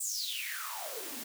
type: noise with high-pass filter sweep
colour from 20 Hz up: white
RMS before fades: -38 dBFS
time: 0-1.24 s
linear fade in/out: 10 ms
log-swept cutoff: 8400 to 210 Hz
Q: 9.3
effects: none